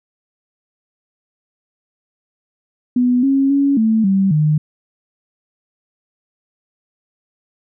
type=tone with pitch steps; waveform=sine; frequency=247.5 / 272.4 / 279.4 / 221.2 / 193.7 / 152.3 Hz; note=B3 / C#4 / C#4 / A3 / G3 / D#3; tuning=+4 / -30 / +14 / +9 / -20 / -37 cents; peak=-11 dBFS; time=2.96-4.58 s; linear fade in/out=5 ms; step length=270 ms; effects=none